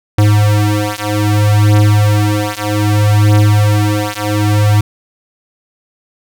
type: beating tone pair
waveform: square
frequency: 104.3 / 104.93 Hz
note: G#2 / G#2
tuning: +8 / +18 cents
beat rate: 0.63 Hz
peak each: -12 dBFS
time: 0.18-4.81 s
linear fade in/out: 5 ms
effects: none